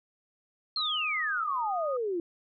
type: exponential sweep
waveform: sine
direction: down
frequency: 4300 to 329.6 Hz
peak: -28 dBFS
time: 0.76-2.2 s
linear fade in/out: 2 ms
type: tone with pitch glide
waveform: sine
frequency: 1244.5 to 1236.6 Hz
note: D#6 to D#6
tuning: 0 to -11 cents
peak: -34 dBFS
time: 0.77-1.97 s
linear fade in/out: 5 ms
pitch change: -11 cents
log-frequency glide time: 1.24-1.81 s
effects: none